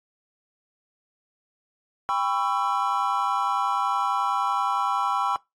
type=chord; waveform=triangle; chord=C# half-diminished seventh; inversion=second; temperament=just; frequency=798.3 / 997.9 / 1108.7 / 1330.5 Hz; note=G5 / B5 / C#6 / E6; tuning=+31 / +18 / 0 / +16 cents; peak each=-26 dBFS; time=2.09-5.36 s; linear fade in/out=0 ms; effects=noise-tail reverb RT60 0.2 s tail -23 dB re dry + AAC 48 kbps